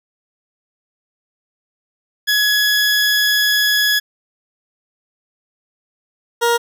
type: tone pair in turn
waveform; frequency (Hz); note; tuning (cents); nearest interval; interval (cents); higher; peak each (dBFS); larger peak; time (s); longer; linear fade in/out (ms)
20% pulse; 1684 / 470.9; G#6 / A#4; +24 / +18; octave + minor seventh; 2206; first; -8; neither; 2.27-4 / 6.41-6.58; first; 20
effects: none